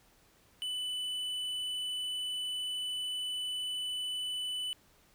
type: tone with tanh clipping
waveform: sine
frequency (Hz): 2991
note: F#7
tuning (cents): +18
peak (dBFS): -35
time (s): 0.62-4.73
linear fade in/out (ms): 0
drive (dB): 8
effects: pink hiss -65 dBFS RMS until 5.14 s